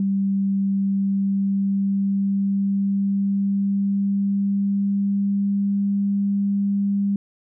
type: tone with pitch glide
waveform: sine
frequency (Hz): 196 to 200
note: G3 to G3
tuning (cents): 0 to +35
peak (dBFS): -18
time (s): 0-7.16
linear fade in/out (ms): 2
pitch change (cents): +35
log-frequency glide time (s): 0.67-5.82
effects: none